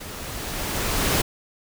pink noise with level ramp, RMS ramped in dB -37 to -20 dBFS, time 0-1.22 s, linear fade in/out 10 ms, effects none

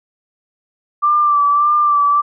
sine tone with vibrato, 1174.7 Hz, D6, in tune, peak -10 dBFS, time 1.02-2.22 s, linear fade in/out 20 ms, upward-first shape sine, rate 1.7 Hz, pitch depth 34 cents each way, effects none

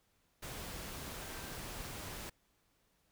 sine tone in noise, 1568 Hz, G6, in tune, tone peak -56 dBFS, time 1.22-1.56 s, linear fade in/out 10 ms, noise pink, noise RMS -45 dBFS, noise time 0.42-2.3 s, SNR -14 dB, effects pink hiss -75 dBFS RMS until 3.11 s

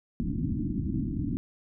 white low-pass noise, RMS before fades -30 dBFS, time 0.2-1.37 s, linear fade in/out 0 ms, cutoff 320 Hz, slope 96 dB/octave, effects none

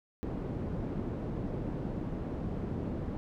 white low-pass noise, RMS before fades -36 dBFS, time 0.23-3.17 s, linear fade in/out 0 ms, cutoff 280 Hz, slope 12 dB/octave, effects none

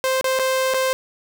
sawtooth tone with dropouts, 523 Hz, C5, 1 cent flat, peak -14 dBFS, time 0.04-0.93 s, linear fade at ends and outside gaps 0 ms, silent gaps 0.211-0.243 / 0.39-0.395 / 0.738-0.743 s, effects none

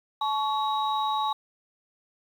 sine tone cluster, 861 / 1118 / 3815 Hz, A5 / C#6 / A#7, -38 / +14 / +39 cents, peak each -26 / -28 / -33 dBFS, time 0.21-1.33 s, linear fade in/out 5 ms, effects tanh soft clip ceiling -15 dBFS + 9-bit

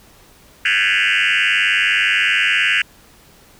sine tone with frequency modulation, 2219 Hz, C#7, 1 cent sharp, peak -11 dBFS, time 0.65-2.82 s, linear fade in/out 5 ms, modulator 99.2 Hz, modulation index 7.1, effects tanh soft clip ceiling -11 dBFS + pink hiss -48 dBFS RMS until 3.59 s

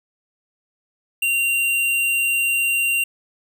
square tone, 2767 Hz, F7, 17 cents flat, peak -18 dBFS, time 1.22-3.04 s, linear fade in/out 5 ms, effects none

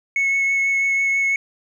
sine tone with vibrato, 2197 Hz, C#7, 16 cents flat, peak -14 dBFS, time 0.16-1.36 s, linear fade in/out 2 ms, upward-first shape triangle, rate 6.1 Hz, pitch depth 12 cents each way, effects tanh soft clip ceiling -15 dBFS + 9-bit

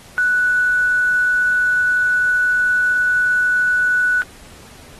sine tone with quantisation, 1480 Hz, F#6, in tune, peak -13 dBFS, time 0.18-4.22 s, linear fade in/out 0 ms, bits 6, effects pink hiss -43 dBFS RMS until 4.99 s + AAC 32 kbps

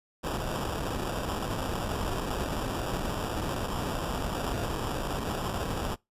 pink noise with sample-and-hold, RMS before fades -32 dBFS, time 0.23-5.96 s, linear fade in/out 20 ms, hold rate 2100 Hz, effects noise-tail reverb RT60 0.2 s tail -24 dB re dry + resampled to 32000 Hz

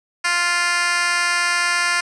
10% pulse tone with high-pass filter, 349.2 Hz, F4, in tune, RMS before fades -19 dBFS, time 0.24-2.01 s, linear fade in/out 10 ms, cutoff 1500 Hz, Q 0.94, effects resampled to 22050 Hz + 7-bit

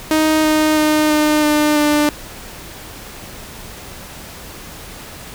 sawtooth tone with pitch steps, 312.1 / 309.1 / 306 / 303 / 300.1 / 297.1 Hz, D#4 / D#4 / D#4 / D#4 / D4 / D4, +5 / -11 / -29 / -46 / +38 / +20 cents, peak -8 dBFS, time 0.11-2.09 s, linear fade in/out 0 ms, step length 330 ms, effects pink hiss -34 dBFS RMS until 5.34 s

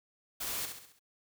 white noise with echo, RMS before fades -37 dBFS, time 0.4-0.66 s, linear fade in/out 10 ms, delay 67 ms, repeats 5, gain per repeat -6 dB, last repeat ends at 0.995 s, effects none

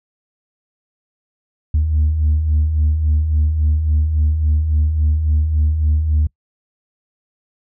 sine beating tone pair, 73.42 / 77.02 Hz, D2 / D#2, 0 / -17 cents, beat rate 3.6 Hz, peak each -21 / -12 dBFS, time 1.74-6.27 s, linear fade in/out 5 ms, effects noise-tail reverb RT60 0.1 s tail -25 dB re dry + tanh soft clip ceiling -9 dBFS

